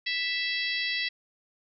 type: harmonic tone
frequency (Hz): 659.3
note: E5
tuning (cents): 0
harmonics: 3 / 4 / 5 / 6 / 7 / 8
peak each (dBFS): -31 / -34 / -35 / -35 / -36 / -40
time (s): 0.06-1.09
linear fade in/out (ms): 10
effects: none